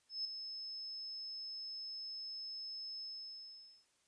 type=tone with ADSR envelope; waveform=sine; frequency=5210 Hz; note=E8; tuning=21 cents flat; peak=-35 dBFS; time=0.09-3.86 s; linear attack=160 ms; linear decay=3 ms; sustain=-8 dB; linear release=850 ms; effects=white hiss -75 dBFS RMS until 4.07 s + resampled to 22050 Hz